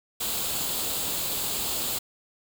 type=noise with comb filter; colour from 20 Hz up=white; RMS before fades=-29 dBFS; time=0.2-1.99 s; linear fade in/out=10 ms; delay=0.26 ms; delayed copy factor=+0.55; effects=none